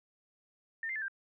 sine tone with pitch steps, 1811 / 2090 / 1744 / 1584 Hz, A6 / C7 / A6 / G6, +49 / -2 / -16 / +18 cents, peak -34 dBFS, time 0.83-1.082 s, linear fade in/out 2 ms, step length 63 ms, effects none

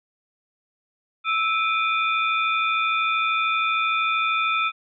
sine tone cluster, 1315 / 2354 / 2467 / 3538 Hz, E6 / D7 / D#7 / A7, -5 / +3 / -15 / +9 cents, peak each -22 / -29 / -25 / -30 dBFS, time 1.24-4.72 s, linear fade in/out 50 ms, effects none

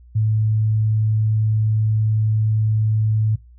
sine tone, 108.7 Hz, A2, 21 cents flat, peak -15 dBFS, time 0.15-3.36 s, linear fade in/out 10 ms, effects noise-tail reverb RT60 0.2 s tail -21 dB re dry + added 60 Hz sine -43 dBFS peak until 3.58 s

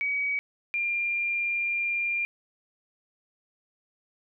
sine tone pair in turn, 2267 / 2394 Hz, C#7 / D7, +38 / +33 cents, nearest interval minor second, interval 95 cents, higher second, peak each -25 dBFS, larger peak neither, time 0.01-0.39 / 0.74-2.25 s, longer second, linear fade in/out 0 ms, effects none

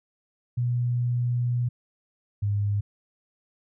sine tone pair in turn, 121.8 / 102.22 Hz, B2 / G#2, -24 / -27 cents, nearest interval minor third, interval 303 cents, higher first, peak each -22 dBFS, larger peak neither, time 0.57-1.69 / 2.42-2.81 s, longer first, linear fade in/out 10 ms, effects none

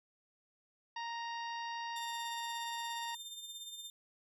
harmonic tone, 932.3 Hz, A#5, in tune, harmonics 1 / 2 / 3 / 4 / 5 / 6, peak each -40 / -46 / -50 / -52 / -54 / -56 dBFS, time 0.96-3.15 s, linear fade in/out 5 ms
sawtooth tone with tremolo, 3600 Hz, A7, 39 cents sharp, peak -40 dBFS, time 1.96-3.9 s, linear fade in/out 2 ms, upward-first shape sine, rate 17 Hz, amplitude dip 50%
effects none

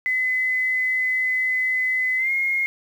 sine tone with pitch glide, 2024 to 2144 Hz, B6 to C7, +42 to +42 cents, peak -19 dBFS, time 0.06-2.66 s, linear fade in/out 0 ms, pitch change +100 cents, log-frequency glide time 2.17-2.31 s, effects 8-bit

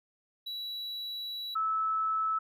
triangle / sine tone pair in turn, 3920 / 1305.3 Hz, B7 / E6, -14 / -17 cents, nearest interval octave + perfect fifth, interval 1903 cents, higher first, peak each -34 / -27 dBFS, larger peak second, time 0.46-1.55 / 1.55-2.39 s, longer first, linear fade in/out 10 ms, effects none

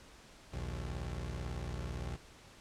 25% pulse beating tone pair, 60.6 / 78.6 Hz, B1 / D#2, -32 / +18 cents, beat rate 18 Hz, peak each -36 / -39 dBFS, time 0.52-2.17 s, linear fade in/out 20 ms, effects pink hiss -57 dBFS RMS until 2.6 s + low-pass 8000 Hz 12 dB/octave

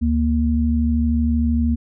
sine tone pair together, 73.77 / 234.2 Hz, D2 / A#3, +8 / +8 cents, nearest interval octave + minor sixth, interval 2000 cents, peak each -18 dBFS, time 0.01-1.76 s, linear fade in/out 20 ms, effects none

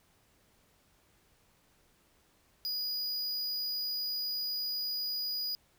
square tone, 4916 Hz, D#8, 22 cents flat, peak -33 dBFS, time 2.65-5.55 s, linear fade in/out 0 ms, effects pink hiss -68 dBFS RMS until 5.78 s

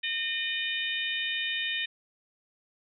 harmonic tone with a mistuned harmonic, 611 Hz, D#5, 32 cents flat, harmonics 3 / 4 / 5 / 6, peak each -34 / -34 / -34 / -34 dBFS, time 0.03-1.86 s, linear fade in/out 10 ms, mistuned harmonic 5, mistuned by -18 cents, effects none

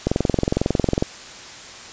click train, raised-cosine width 2 ms, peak -4 dBFS, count 22, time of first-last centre 0.07-1.025 s, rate 22 Hz, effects white hiss -38 dBFS RMS until 1.92 s + resampled to 16000 Hz

